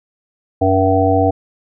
harmonic tone, 95.3 Hz, G2, 48 cents flat, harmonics 1 / 3 / 5 / 7 / 8, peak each -17 / -17 / -17 / -17 / -17 dBFS, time 0.61-1.31 s, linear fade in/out 10 ms, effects none

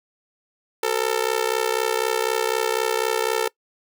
sawtooth tone with amplitude modulation, 446.4 Hz, A4, 25 cents sharp, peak -12 dBFS, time 0.83-3.48 s, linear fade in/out 5 ms, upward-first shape sine, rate 64 Hz, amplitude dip 95%, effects noise-tail reverb RT60 0.1 s tail -23 dB re dry

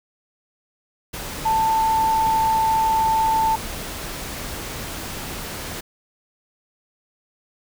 sine tone in noise, 887 Hz, A5, 14 cents sharp, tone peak -16 dBFS, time 1.45-3.56 s, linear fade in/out 10 ms, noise pink, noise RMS -31 dBFS, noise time 1.13-5.81 s, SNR +12 dB, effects none

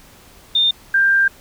sine tone pair in turn, 3621 / 1588 Hz, A7 / G6, +49 / +22 cents, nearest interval octave + major second, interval 1427 cents, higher first, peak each -12 / -11 dBFS, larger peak second, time 0.55-0.71 / 0.94-1.28 s, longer second, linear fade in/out 5 ms, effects pink hiss -46 dBFS RMS until 1.4 s

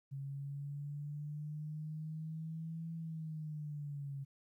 sine linear two-way sweep, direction up then down, 137.1 to 164.81 to 137.1 Hz, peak -40 dBFS, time 0.11-4.25 s, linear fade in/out 20 ms, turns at 2.93 s, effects 13-bit

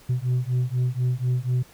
sine beating tone pair, 123.47 / 127.57 Hz, B2 / C3, 0 / -43 cents, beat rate 4.1 Hz, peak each -22 dBFS, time 0.09-1.63 s, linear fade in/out 10 ms, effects tanh soft clip ceiling -18 dBFS + pink hiss -52 dBFS RMS until 1.73 s

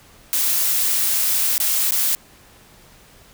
blue noise with dropouts, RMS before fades -19 dBFS, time 0.33-2.15 s, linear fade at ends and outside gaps 0 ms, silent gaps 1.58-1.601 / 1.909-1.92 s, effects pink hiss -49 dBFS RMS until 3.33 s

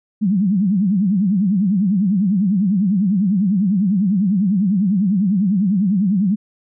sine tone with vibrato, 195.4 Hz, G3, 5 cents flat, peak -13 dBFS, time 0.21-6.36 s, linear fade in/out 20 ms, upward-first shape sine, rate 10 Hz, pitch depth 190 cents each way, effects none

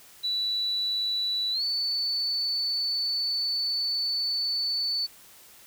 sine tone with pitch glide, 3951 to 4486 Hz, B7 to C#8, 0 to +20 cents, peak -25 dBFS, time 0.23-5.07 s, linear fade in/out 20 ms, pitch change +220 cents, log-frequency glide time 1.52-1.63 s, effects white hiss -52 dBFS RMS until 5.66 s

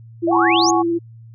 sine tone with vibrato, 338 Hz, E4, 43 cents sharp, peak -16 dBFS, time 0.22-0.99 s, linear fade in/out 20 ms, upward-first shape triangle, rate 18 Hz, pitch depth 25 cents each way
sine exponential sweep, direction up, 587 to 6970 Hz, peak -17 dBFS, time 0.27-0.71 s, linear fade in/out 10 ms
sine chord, F# suspended second, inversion none, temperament just, 740 / 832.5 / 1110 Hz, F#5 / G#5 / C#6, 0 / +4 / +2 cents, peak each -20 dBFS, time 0.31-0.83 s, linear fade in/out 20 ms
effects added 114 Hz sine -38 dBFS peak until 1.34 s

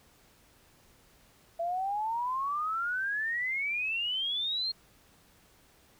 sine exponential sweep, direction up, 665 to 4270 Hz, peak -29 dBFS, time 1.59-4.72 s, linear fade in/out 10 ms, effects pink hiss -62 dBFS RMS until 5.99 s

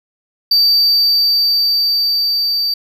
triangle tone with level ramp, 4633 Hz, D8, 24 cents flat, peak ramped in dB -7 to -13 dBFS, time 0.51-2.74 s, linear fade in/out 5 ms, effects none

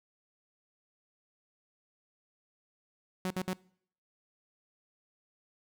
sawtooth tone bursts, 185 Hz, F#3, in tune, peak -27 dBFS, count 3, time 3.25-3.531 s, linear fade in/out 0 ms, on 53 ms, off 61 ms, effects noise-tail reverb RT60 0.6 s tail -23 dB re dry

